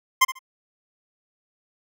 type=tone with echo; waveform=25% pulse; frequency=1046.5 Hz; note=C6; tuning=in tune; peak=-9 dBFS; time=0.21-0.25 s; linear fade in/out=10 ms; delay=71 ms; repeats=2; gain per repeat=-14 dB; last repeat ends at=0.392 s; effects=none